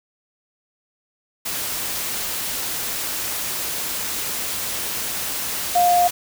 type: tone in noise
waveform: sine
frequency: 707 Hz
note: F5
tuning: 21 cents sharp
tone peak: -13 dBFS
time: 5.75-6.08 s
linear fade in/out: 10 ms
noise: white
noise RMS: -26 dBFS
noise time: 1.45-6.11 s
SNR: +10 dB
effects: none